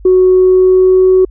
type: tone with pitch glide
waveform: sine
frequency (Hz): 370 to 373.4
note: F#4 to F#4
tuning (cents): 0 to +16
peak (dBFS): -3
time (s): 0.05-1.25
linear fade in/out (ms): 5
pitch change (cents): +16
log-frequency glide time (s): 0.29-1.11
effects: tanh soft clip ceiling 0 dBFS + added 50 Hz sine -31 dBFS peak until 1.3 s